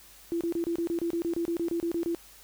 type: tone bursts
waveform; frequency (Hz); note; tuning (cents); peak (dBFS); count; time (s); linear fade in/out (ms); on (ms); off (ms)
sine; 338.2; E4; +44; -26; 16; 0.32-2.148; 0; 88; 28
effects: added 50 Hz sine -61 dBFS peak until 2.43 s + white hiss -53 dBFS RMS until 2.43 s